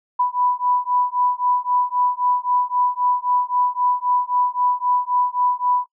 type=beating tone pair; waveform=sine; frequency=987.8 / 991.6 Hz; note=B5 / B5; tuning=0 / +7 cents; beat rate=3.8 Hz; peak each=-20 dBFS; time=0.19-5.86 s; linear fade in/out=10 ms; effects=noise-tail reverb RT60 0.1 s tail -25 dB re dry